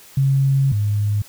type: tone pair in turn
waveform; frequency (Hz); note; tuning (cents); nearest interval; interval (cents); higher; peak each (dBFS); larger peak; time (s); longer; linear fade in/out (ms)
sine; 136.2 / 103.79; C#3 / G#2; -30 / -1; perfect fourth; 471; first; -13 / -16; first; 0.17-0.72 / 0.72-1.22; first; 5
effects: white hiss -45 dBFS RMS until 1.28 s